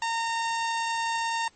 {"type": "tone", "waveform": "sawtooth", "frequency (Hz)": 917, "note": "A#5", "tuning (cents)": -29, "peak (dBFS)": -22, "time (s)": [0.02, 1.48], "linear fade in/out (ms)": 2, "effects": ["pink hiss -61 dBFS RMS until 1.55 s", "MP3 32 kbps"]}